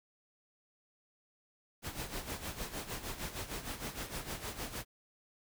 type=noise with tremolo; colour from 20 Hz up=pink; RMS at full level=-39 dBFS; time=1.82-4.85 s; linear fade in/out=50 ms; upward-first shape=sine; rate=6.5 Hz; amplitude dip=70%; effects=none

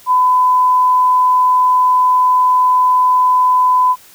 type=tone; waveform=sine; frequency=1006 Hz; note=B5; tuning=32 cents sharp; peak=-8 dBFS; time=0.06-3.96 s; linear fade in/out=50 ms; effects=white hiss -43 dBFS RMS until 4.14 s

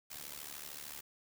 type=noise with amplitude modulation; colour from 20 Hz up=white; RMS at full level=-43 dBFS; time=0.1-1.01 s; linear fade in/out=10 ms; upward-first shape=sine; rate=73.3 Hz; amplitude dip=85%; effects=none

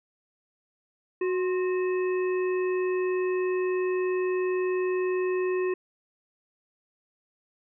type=harmonic tone with a mistuned harmonic; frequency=368.3 Hz; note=F#4; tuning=8 cents flat; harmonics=1 / 3 / 5 / 7; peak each=-24 / -38 / -40 / -41 dBFS; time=1.21-5.74 s; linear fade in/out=5 ms; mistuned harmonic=3; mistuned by=-72 cents; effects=none

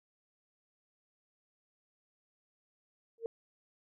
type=tone with exponential growth; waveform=sine; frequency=457.7 Hz; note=A#4; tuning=32 cents flat; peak=-29 dBFS; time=3.18-3.26 s; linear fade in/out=1 ms; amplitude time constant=17 ms; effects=none

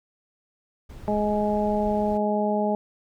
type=noise; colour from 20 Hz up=brown; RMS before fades=-39 dBFS; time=0.89-2.18 s; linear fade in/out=10 ms
type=harmonic tone; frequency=209.3 Hz; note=G#3; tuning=14 cents sharp; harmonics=1 / 2 / 3 / 4; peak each=-25 / -28 / -26 / -28 dBFS; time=1.08-2.75 s; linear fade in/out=0 ms
effects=none

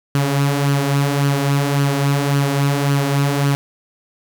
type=tone with flanger; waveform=sawtooth; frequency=140.8 Hz; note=C#3; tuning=27 cents sharp; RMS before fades=-17 dBFS; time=0.15-3.55 s; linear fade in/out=0 ms; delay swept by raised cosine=0.66 to 6.36 ms; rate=1.8 Hz; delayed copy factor=+0.5; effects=none

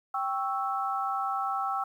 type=chord; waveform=sine; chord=C# diminished; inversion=second; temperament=equal; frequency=784 / 1108.7 / 1318.5 Hz; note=G5 / C#6 / E6; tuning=0 / 0 / 0 cents; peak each=-31 / -35 / -31 dBFS; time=0.14-1.84 s; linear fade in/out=5 ms; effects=10-bit

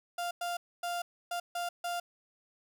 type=tone bursts at uneven times; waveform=35% pulse; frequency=698 Hz; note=F5; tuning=1 cent flat; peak=-31 dBFS; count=6; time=0.18-0.31 / 0.41-0.57 / 0.83-1.02 / 1.31-1.4 / 1.55-1.69 / 1.84-2 s; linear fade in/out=5 ms; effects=none

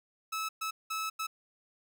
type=tone bursts at uneven times; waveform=sawtooth; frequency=1300 Hz; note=E6; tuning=24 cents flat; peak=-29 dBFS; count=4; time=0.32-0.49 / 0.61-0.71 / 0.9-1.1 / 1.19-1.27 s; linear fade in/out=10 ms; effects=none

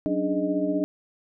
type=tone cluster; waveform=sine; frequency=186.7 / 284.3 / 299.9 / 415.4 / 619 Hz; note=F#3 / C#4 / D4 / G#4 / D#5; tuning=+16 / +44 / +36 / 0 / -9 cents; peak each=-32 / -28 / -26 / -33 / -29 dBFS; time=0.06-0.84 s; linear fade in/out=0 ms; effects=none

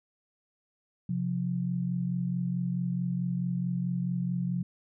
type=tone pair together; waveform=sine; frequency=133.2 / 177.8 Hz; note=C3 / F3; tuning=+31 / +31 cents; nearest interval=perfect fourth; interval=500 cents; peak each=-32 / -29 dBFS; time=1.09-4.63 s; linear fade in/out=5 ms; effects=none

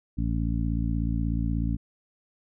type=harmonic tone; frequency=56.5 Hz; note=A1; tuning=47 cents sharp; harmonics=1 / 2 / 3 / 4 / 5; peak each=-27 / -30 / -32 / -33 / -34 dBFS; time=0.17-1.77 s; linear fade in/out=20 ms; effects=none

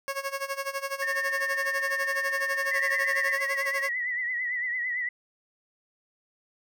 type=tone with tremolo; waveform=15% pulse; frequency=549 Hz; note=C#5; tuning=17 cents flat; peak=-21 dBFS; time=0.08-3.89 s; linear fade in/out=0 ms; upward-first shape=sine; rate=12 Hz; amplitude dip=85%
type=tone; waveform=sine; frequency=1813 Hz; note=A#6; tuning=49 cents flat; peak=-27 dBFS; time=1.02-3.36 s; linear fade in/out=5 ms
type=tone with vibrato; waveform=sine; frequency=1963 Hz; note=B6; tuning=11 cents flat; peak=-27 dBFS; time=2.71-5.09 s; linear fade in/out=5 ms; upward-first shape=triangle; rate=8.9 Hz; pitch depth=80 cents each way
effects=none

